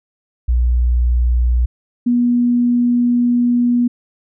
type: tone pair in turn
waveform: sine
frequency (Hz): 60.5 / 242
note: B1 / B3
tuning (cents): -35 / -35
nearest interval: 2 octaves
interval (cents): 2400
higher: second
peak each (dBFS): -11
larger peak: neither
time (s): 0.48-1.66 / 2.06-3.88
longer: second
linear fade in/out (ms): 10
effects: none